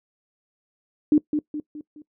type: tone with echo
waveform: sine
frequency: 299.8 Hz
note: D4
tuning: 36 cents sharp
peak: -12 dBFS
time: 1.12-1.18 s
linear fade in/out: 2 ms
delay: 210 ms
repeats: 4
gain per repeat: -7 dB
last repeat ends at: 2.02 s
effects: noise-tail reverb RT60 0.1 s tail -21 dB re dry